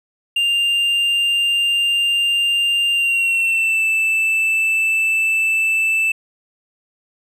triangle tone with pitch glide, 2795 to 2643 Hz, F7 to E7, +1 to +4 cents, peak -13 dBFS, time 0.36-6.12 s, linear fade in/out 5 ms, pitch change -97 cents, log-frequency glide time 2.92-3.84 s, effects none

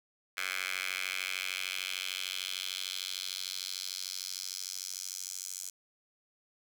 10% pulse tone with high-pass filter sweep, 93.3 Hz, F#2, 15 cents sharp, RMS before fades -38 dBFS, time 0.37-5.7 s, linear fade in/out 5 ms, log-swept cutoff 1900 to 6800 Hz, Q 2.4, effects 10-bit

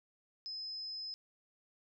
sine tone, 5100 Hz, D#8, 42 cents sharp, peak -40 dBFS, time 0.46-1.14 s, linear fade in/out 0 ms, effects none

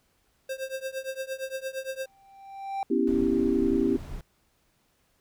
square tone with tremolo, 530 Hz, C5, 22 cents sharp, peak -29 dBFS, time 0.49-2.06 s, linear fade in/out 5 ms, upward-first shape triangle, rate 8.7 Hz, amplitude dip 95%
triangle tone with exponential growth, 784 Hz, G5, in tune, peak -24 dBFS, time 2-2.83 s, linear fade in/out 1 ms, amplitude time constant 180 ms
sine chord, C# half-diminished seventh, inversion third, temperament equal, 246.9 / 277.2 / 329.6 / 392 Hz, B3 / C#4 / E4 / G4, 0 / 0 / 0 / 0 cents, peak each -27 dBFS, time 2.9-3.97 s, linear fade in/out 10 ms
brown noise, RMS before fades -38 dBFS, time 3.07-4.21 s, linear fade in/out 2 ms
effects pink hiss -69 dBFS RMS until 5.2 s

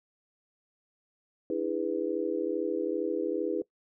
sine chord, E dominant seventh, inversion third, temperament just, 296.7 / 329.6 / 412 / 494.4 Hz, D4 / E4 / G#4 / B4, +18 / 0 / -14 / +2 cents, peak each -36 / -32 / -33 / -33 dBFS, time 1.5-3.62 s, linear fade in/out 2 ms, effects noise-tail reverb RT60 0.1 s tail -21 dB re dry

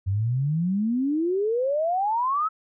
sine exponential sweep, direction up, 92.5 to 1318.5 Hz, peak -21 dBFS, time 0.06-2.49 s, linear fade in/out 20 ms, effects none

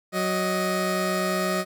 20% pulse tone pair together, 185.31 / 624 Hz, F#3 / D#5, +3 / +5 cents, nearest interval octave + major sixth, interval 2102 cents, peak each -21 dBFS, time 0.12-1.65 s, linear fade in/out 50 ms, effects none

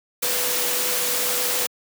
sine tone in noise, 493.9 Hz, B4, in tune, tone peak -32 dBFS, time 0.22-1.67 s, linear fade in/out 10 ms, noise white, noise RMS -23 dBFS, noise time 0.22-1.67 s, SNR -12 dB, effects high-pass 200 Hz 12 dB/octave

